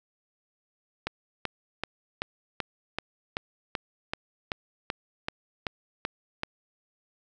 click train, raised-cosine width 0.3 ms, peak -13 dBFS, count 15, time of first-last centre 1.07-6.434 s, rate 2.61 Hz, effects none

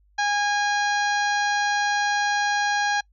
harmonic tone, 820 Hz, G#5, 22 cents flat, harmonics 1 / 2 / 3 / 4 / 5 / 6 / 7 / 8, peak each -23 / -24 / -34 / -36 / -33 / -40 / -35 / -42 dBFS, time 0.18-3.01 s, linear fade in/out 10 ms, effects noise-tail reverb RT60 0.1 s tail -26 dB re dry + added 50 Hz sine -57 dBFS peak until 3.12 s

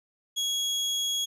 30% pulse tone, 3323 Hz, G#7, in tune, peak -23 dBFS, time 0.36-1.26 s, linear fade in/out 20 ms, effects resampled to 32000 Hz

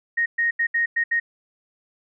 sine tone bursts at uneven times, 1864.7 Hz, A#6, in tune, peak -18 dBFS, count 6, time 0.17-0.26 / 0.38-0.51 / 0.59-0.67 / 0.74-0.86 / 0.96-1.04 / 1.11-1.2 s, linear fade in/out 10 ms, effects none

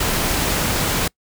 pink noise, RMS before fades -20 dBFS, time 0-1.08 s, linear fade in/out 5 ms, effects noise-tail reverb RT60 0.1 s tail -26 dB re dry

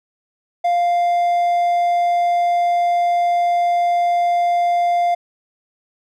triangle tone, 698.5 Hz, F5, in tune, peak -12 dBFS, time 0.64-5.15 s, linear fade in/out 10 ms, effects none

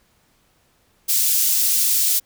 white high-pass noise, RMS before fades -18 dBFS, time 1.08-2.2 s, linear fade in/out 20 ms, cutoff 4900 Hz, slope 12 dB/octave, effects pink hiss -61 dBFS RMS until 2.25 s

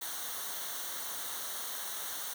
white noise with comb filter, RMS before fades -39 dBFS, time 0.01-2.34 s, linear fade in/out 10 ms, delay 0.4 ms, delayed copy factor -0.75, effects none

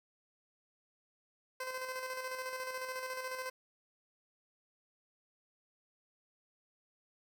15% pulse tone with tremolo, 515 Hz, C5, 28 cents flat, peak -31 dBFS, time 1.6-3.5 s, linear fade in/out 5 ms, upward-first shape square, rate 14 Hz, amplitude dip 40%, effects none

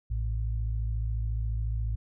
sine tone pair together, 55.78 / 110 Hz, A1 / A2, +24 / 0 cents, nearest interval octave, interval 1176 cents, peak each -28 / -33 dBFS, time 0.1-1.96 s, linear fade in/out 10 ms, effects none

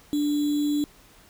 sine tone with sample-and-hold, 293.7 Hz, D4, in tune, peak -21 dBFS, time 0.13-0.84 s, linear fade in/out 0 ms, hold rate 3675 Hz, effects pink hiss -54 dBFS RMS until 1.29 s

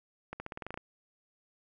accelerating click train, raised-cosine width 0.5 ms, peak -24 dBFS, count 10, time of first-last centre 0.33-0.775 s, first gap 70 ms, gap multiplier 0.91, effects none

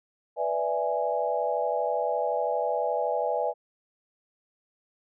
sine chord, E dominant seventh, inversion second, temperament equal, 493.9 / 587.3 / 659.3 / 830.6 Hz, B4 / D5 / E5 / G#5, 0 / 0 / 0 / 0 cents, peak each -30 dBFS, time 0.36-3.54 s, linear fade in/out 50 ms, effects none

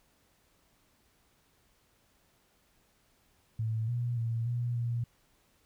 sine tone with pitch steps, 111.3 / 120.5 / 115.1 / 120.5 / 118.5 Hz, A2 / B2 / A#2 / B2 / A#2, +20 / -42 / -22 / -42 / +29 cents, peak -29 dBFS, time 3.59-5.04 s, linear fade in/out 5 ms, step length 290 ms, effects pink hiss -69 dBFS RMS until 5.65 s

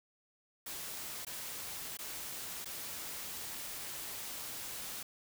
white noise with dropouts, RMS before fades -43 dBFS, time 0.66-5.03 s, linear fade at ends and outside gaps 5 ms, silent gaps 1.25-1.267 / 1.972-1.988 / 2.646-2.656 s, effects none

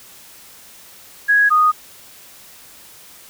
sine tone pair in turn, 1661.2 / 1237.3 Hz, G#6 / D#6, 0 / -10 cents, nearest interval perfect fourth, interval 510 cents, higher first, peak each -10 dBFS, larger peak neither, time 1.28-1.5 / 1.5-1.72 s, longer neither, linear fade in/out 20 ms, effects white hiss -43 dBFS RMS until 3.29 s

